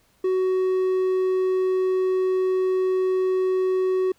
triangle tone, 373.2 Hz, F#4, 15 cents sharp, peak -17 dBFS, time 0.24-4.12 s, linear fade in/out 5 ms, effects pink hiss -62 dBFS RMS until 4.18 s

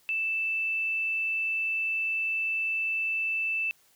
sine tone, 2645 Hz, E7, 5 cents sharp, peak -26 dBFS, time 0.09-3.71 s, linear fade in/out 0 ms, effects white hiss -63 dBFS RMS until 3.95 s

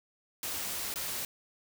white noise with dropouts, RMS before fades -36 dBFS, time 0.43-1.25 s, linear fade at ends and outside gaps 1 ms, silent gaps 0.94-0.958 s, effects none

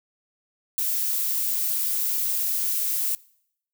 violet noise, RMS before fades -25 dBFS, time 0.78-3.15 s, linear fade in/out 0 ms, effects noise-tail reverb RT60 0.7 s tail -23 dB re dry

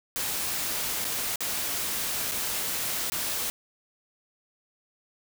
white noise with dropouts, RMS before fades -30 dBFS, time 0.16-3.5 s, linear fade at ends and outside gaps 0 ms, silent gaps 1.044-1.05 / 1.358-1.406 / 2.313-2.319 / 3.099-3.12 s, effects none

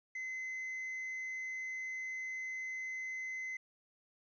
triangle tone, 2048 Hz, C7, 38 cents flat, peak -37 dBFS, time 0.15-3.57 s, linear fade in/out 5 ms, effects resampled to 16000 Hz + 12-bit

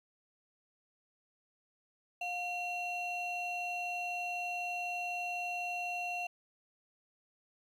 triangle ring-modulated tone, 1722 Hz, A6, 38 cents flat, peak -30 dBFS, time 2.21-6.27 s, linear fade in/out 5 ms, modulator 1010 Hz, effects 11-bit

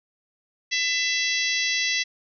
harmonic tone, 668 Hz, E5, 23 cents sharp, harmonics 3 / 4 / 5 / 6 / 7 / 8 / 9, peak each -26 / -29 / -30 / -31 / -32 / -33 / -31 dBFS, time 0.71-2.04 s, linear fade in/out 20 ms, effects none

